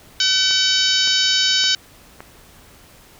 harmonic tone, 760 Hz, F#5, 46 cents sharp, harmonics 2 / 3 / 4 / 5 / 6 / 7 / 8 / 9, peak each -24 / -29 / -20 / -21 / -21 / -22 / -29 / -29 dBFS, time 0.2-1.75 s, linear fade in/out 2 ms
click train, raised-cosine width 0.5 ms, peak -19 dBFS, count 4, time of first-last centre 0.51-2.205 s, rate 1.77 Hz
effects pink hiss -47 dBFS RMS until 3.19 s

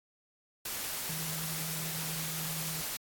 sine tone in noise, 160 Hz, D#3, 49 cents sharp, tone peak -41 dBFS, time 1.09-2.82 s, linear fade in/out 5 ms, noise white, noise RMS -37 dBFS, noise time 0.65-2.97 s, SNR -7 dB, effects AAC 64 kbps

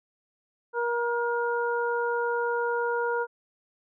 harmonic tone, 474.4 Hz, A#4, 30 cents sharp, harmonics 1 / 2 / 3, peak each -27 / -30 / -31 dBFS, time 0.73-3.27 s, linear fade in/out 50 ms, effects none

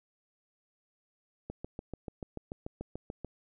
click train, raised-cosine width 2 ms, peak -25 dBFS, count 13, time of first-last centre 1.5-3.247 s, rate 6.87 Hz, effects none

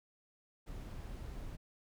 brown noise, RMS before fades -45 dBFS, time 0.66-1.57 s, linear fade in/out 20 ms, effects none

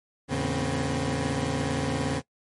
20% pulse tone cluster, 82.6 / 112.1 / 140.7 / 241.5 / 264 Hz, E2 / A2 / C#3 / B3 / C4, +4 / +33 / +26 / -39 / +16 cents, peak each -29 / -31 / -24 / -29 / -27 dBFS, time 0.28-2.22 s, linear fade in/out 50 ms, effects noise-tail reverb RT60 0.1 s tail -20 dB re dry + MP3 48 kbps

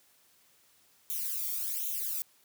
violet noise with flanger, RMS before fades -34 dBFS, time 1.1-2.22 s, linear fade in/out 0 ms, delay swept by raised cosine 0.3 to 0.9 ms, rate 1.3 Hz, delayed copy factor +0.95, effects white hiss -65 dBFS RMS until 2.44 s + high-pass 60 Hz 12 dB/octave

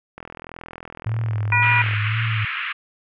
click train, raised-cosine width 0.5 ms, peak -20 dBFS, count 74, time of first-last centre 0.18-1.935 s, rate 41.6 Hz
sine tone with vibrato, 109.2 Hz, A2, 13 cents flat, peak -20 dBFS, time 1.06-2.45 s, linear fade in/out 5 ms, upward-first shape sine, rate 1.9 Hz, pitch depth 66 cents each way
harmonic tone, 485.1 Hz, B4, 31 cents flat, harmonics 2 / 3 / 4 / 5, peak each -21 / -24 / -22 / -18 dBFS, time 1.52-1.82 s, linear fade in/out 2 ms
white band-pass noise, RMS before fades -27 dBFS, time 1.62-2.73 s, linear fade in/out 10 ms, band 1200 to 2800 Hz, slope 48 dB/octave
effects none

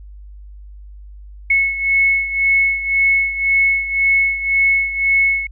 sine beating tone pair, 2195 / 2196.9 Hz, C#7 / C#7, -18 / -16 cents, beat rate 1.9 Hz, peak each -14 / -19 dBFS, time 1.5-5.47 s, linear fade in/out 5 ms, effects added 50 Hz sine -34 dBFS peak until 5.51 s

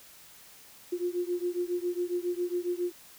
sine beating tone pair, 350.5 / 357.8 Hz, F4 / F4, +6 / +42 cents, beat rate 7.3 Hz, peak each -31 / -32 dBFS, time 0.92-2.92 s, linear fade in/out 10 ms, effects white hiss -53 dBFS RMS until 3.18 s

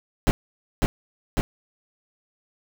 brown noise with echo, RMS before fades -17 dBFS, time 0.27-0.31 s, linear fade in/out 0 ms, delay 550 ms, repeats 2, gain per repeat -2 dB, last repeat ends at 1.41 s, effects none

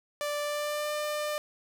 sawtooth tone with pitch glide, 587.3 to 598.6 Hz, D5 to D5, 0 to +33 cents, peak -26 dBFS, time 0.21-1.38 s, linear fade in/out 0 ms, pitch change +33 cents, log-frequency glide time 0.42-0.94 s, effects none

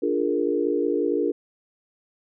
sine chord, Bb dominant seventh, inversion first, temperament equal, 293.7 / 349.2 / 415.3 / 466.2 Hz, D4 / F4 / Ab4 / Bb4, 0 / 0 / 0 / 0 cents, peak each -26 dBFS, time 0.02-1.32 s, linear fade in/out 10 ms, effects none

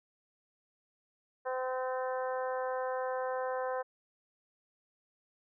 harmonic tone, 257 Hz, C4, 31 cents flat, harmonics 2 / 3 / 4 / 5 / 6 / 7, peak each -34 / -39 / -40 / -47 / -45 / -50 dBFS, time 1.45-3.83 s, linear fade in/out 20 ms, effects none

